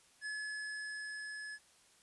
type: tone with level ramp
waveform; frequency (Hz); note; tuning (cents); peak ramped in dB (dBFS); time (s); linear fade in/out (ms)
square; 1707; G#6; +47; -39 to -44; 0.21-1.59; 50
effects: white hiss -66 dBFS RMS until 2.02 s + resampled to 24000 Hz